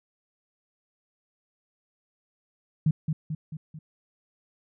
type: tone with echo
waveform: sine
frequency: 155.6 Hz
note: D#3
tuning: in tune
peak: -18 dBFS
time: 2.86-2.91 s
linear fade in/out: 5 ms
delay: 220 ms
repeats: 4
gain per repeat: -5 dB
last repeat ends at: 3.79 s
effects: none